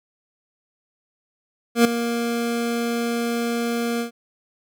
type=tone with ADSR envelope; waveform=25% pulse; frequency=234.8 Hz; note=A#3; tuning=13 cents sharp; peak=-6 dBFS; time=1.75-4.11 s; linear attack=100 ms; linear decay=4 ms; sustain=-12 dB; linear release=110 ms; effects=none